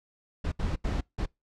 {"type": "noise bursts at uneven times", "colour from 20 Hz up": "brown", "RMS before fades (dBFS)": -29, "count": 4, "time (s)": [[0.44, 0.52], [0.59, 0.76], [0.84, 1.01], [1.18, 1.26]], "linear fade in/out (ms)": 10, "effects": ["noise-tail reverb RT60 0.2 s tail -25 dB re dry", "low-pass 6000 Hz 12 dB/octave"]}